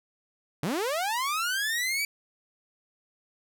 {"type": "linear sweep", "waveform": "sawtooth", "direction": "up", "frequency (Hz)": [129, 2328], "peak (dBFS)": -23, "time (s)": [0.63, 2.05], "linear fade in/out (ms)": 2, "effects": []}